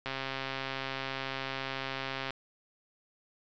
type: click train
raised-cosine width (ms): 0.3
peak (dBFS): -19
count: 302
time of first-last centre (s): 0.06-2.306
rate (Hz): 134
effects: resampled to 16000 Hz